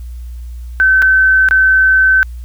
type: tone with dropouts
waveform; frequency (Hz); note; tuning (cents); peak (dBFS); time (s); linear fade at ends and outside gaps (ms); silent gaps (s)
sine; 1533; G6; -39; -6; 0.8-2.23; 0; 1.02-1.024 / 1.487-1.51
effects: added 60 Hz sine -24 dBFS peak until 2.44 s + white hiss -51 dBFS RMS until 2.44 s